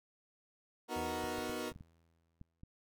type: chord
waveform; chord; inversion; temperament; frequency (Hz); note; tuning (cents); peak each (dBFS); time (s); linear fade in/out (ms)
20% pulse; B major seventh; none; equal; 246.9 / 311.1 / 370 / 466.2; B3 / D#4 / F#4 / A#4; 0 / 0 / 0 / 0; -38; 0.88-1.73; 50
type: tone with exponential decay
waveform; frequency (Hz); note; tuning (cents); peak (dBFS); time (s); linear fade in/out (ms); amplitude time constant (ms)
sawtooth; 82.8; E2; +8; -40; 0.96-2.62; 5; 360
type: clicks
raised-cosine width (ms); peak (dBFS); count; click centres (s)
5; -38; 8; 1.241 / 1.384 / 1.496 / 1.718 / 1.761 / 1.809 / 2.414 / 2.634
effects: none